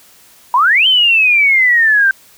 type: exponential two-way sweep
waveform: sine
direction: up then down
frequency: 932.3 to 3136 to 1548 Hz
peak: -7 dBFS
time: 0.54-2.11 s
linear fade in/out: 2 ms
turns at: 0.87 s
effects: white hiss -45 dBFS RMS until 2.37 s